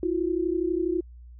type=tone pair together; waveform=sine; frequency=330.5 / 362.7 Hz; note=E4 / F#4; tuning=+5 / -34 cents; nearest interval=major second; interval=161 cents; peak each=-26 dBFS; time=0.03-1.01 s; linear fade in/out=2 ms; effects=added 60 Hz sine -43 dBFS peak until 1.39 s